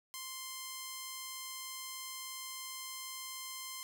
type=tone; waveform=5% pulse; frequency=1046.5 Hz; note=C6; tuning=in tune; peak=-30 dBFS; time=0.14-3.83 s; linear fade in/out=0 ms; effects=none